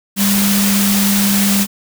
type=tone in noise; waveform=sine; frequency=200 Hz; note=G3; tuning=35 cents sharp; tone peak=-13 dBFS; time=0.16-1.67 s; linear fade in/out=50 ms; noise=white; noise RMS=-17 dBFS; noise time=0.16-1.67 s; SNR=+1 dB; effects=none